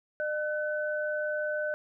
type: tone pair together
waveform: sine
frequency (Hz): 604 / 1509.7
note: D5 / F#6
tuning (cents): +48 / +34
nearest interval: octave + major third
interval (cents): 1586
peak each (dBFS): -30 / -33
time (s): 0.2-1.74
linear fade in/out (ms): 0
effects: none